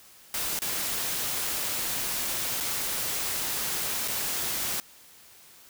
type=noise with dropouts; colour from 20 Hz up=white; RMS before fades=-30 dBFS; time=0.34-4.8 s; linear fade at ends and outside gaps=1 ms; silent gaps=0.59-0.619 / 2.603-2.607 / 4.078-4.082 s; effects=white hiss -53 dBFS RMS until 5.69 s